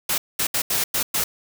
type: noise bursts at uneven times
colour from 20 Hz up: white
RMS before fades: -22 dBFS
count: 6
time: 0.09-0.18 / 0.39-0.47 / 0.54-0.62 / 0.7-0.84 / 0.94-1.03 / 1.14-1.24 s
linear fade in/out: 5 ms
effects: none